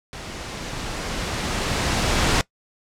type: noise with level ramp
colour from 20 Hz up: pink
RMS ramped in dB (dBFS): -35 to -18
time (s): 0.13-2.41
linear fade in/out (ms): 0
effects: noise-tail reverb RT60 0.1 s tail -21 dB re dry + low-pass 7000 Hz 12 dB/octave